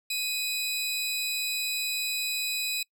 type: tone pair together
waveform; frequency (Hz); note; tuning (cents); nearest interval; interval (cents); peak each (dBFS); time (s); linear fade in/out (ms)
sawtooth; 2500 / 3969; D#7 / B7; +8 / +8; minor sixth; 800; -28 / -28; 0.1-2.83; 5
effects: noise-tail reverb RT60 0.1 s tail -25 dB re dry